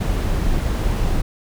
brown noise, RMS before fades -19 dBFS, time 0-1.22 s, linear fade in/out 10 ms, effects none

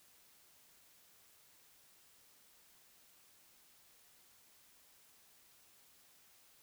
silence, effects white hiss -66 dBFS RMS until 6.62 s

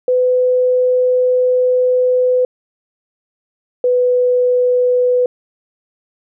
sine tone pair in turn, 503 / 496.6 Hz, B4 / B4, +32 / +9 cents, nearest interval unison, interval 23 cents, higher first, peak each -10 dBFS, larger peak neither, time 0.08-2.45 / 3.84-5.26 s, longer first, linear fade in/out 2 ms, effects none

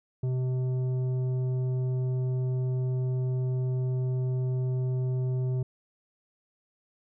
triangle tone with tanh clipping, 128 Hz, C3, 38 cents flat, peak -27 dBFS, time 0.23-5.63 s, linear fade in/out 5 ms, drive 13 dB, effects none

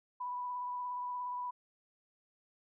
sine tone with vibrato, 987.8 Hz, B5, in tune, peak -36 dBFS, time 0.2-1.51 s, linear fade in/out 10 ms, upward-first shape sine, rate 17 Hz, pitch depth 16 cents each way, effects none

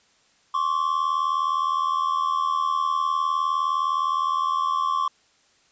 triangle tone pair together, 1062 / 1141.6 Hz, C6 / D6, +25 / -49 cents, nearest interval minor second, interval 126 cents, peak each -22 dBFS, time 0.54-5.08 s, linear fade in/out 5 ms, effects white hiss -61 dBFS RMS until 5.71 s + resampled to 16000 Hz

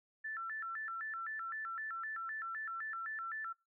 sine tone with vibrato, 1538 Hz, G6, 33 cents flat, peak -39 dBFS, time 0.24-3.53 s, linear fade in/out 10 ms, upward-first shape square, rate 3.9 Hz, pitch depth 230 cents each way, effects noise-tail reverb RT60 0.2 s tail -19 dB re dry

